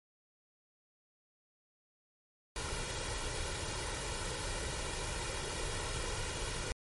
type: noise with comb filter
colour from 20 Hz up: pink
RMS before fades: -38 dBFS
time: 2.56-6.72 s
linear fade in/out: 0 ms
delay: 2.1 ms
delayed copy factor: +0.6
effects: MP3 48 kbps